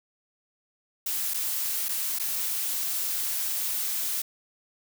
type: noise with dropouts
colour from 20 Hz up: blue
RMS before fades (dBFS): -29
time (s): 1.06-4.22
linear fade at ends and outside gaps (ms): 5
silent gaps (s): 1.337-1.342 / 1.885-1.89 / 2.188-2.196
effects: none